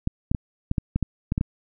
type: clicks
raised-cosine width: 5 ms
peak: -10 dBFS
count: 10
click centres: 0.074 / 0.315 / 0.348 / 0.714 / 0.782 / 0.96 / 1.027 / 1.321 / 1.379 / 1.411 s
effects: none